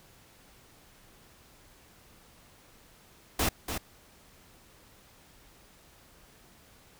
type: noise with echo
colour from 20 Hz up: pink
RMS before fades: -27 dBFS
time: 3.39-3.49 s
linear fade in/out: 5 ms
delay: 290 ms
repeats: 1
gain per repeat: -7 dB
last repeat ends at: 3.78 s
effects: pink hiss -58 dBFS RMS until 6.99 s